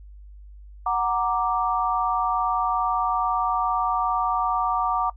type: chord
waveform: sine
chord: Gb augmented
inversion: none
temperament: equal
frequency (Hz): 740 / 932.3 / 1174.7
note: Gb5 / Bb5 / D6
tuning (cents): 0 / 0 / 0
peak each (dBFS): -25 / -26 / -24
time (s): 0.86-5.1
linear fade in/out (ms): 5
effects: noise-tail reverb RT60 0.1 s tail -19 dB re dry + added 50 Hz sine -41 dBFS peak until 5.16 s